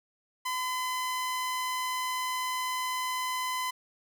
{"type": "tone", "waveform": "sawtooth", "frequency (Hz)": 1016, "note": "B5", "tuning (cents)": 49, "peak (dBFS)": -26, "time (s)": [0.45, 3.71], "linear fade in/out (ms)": 10, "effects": []}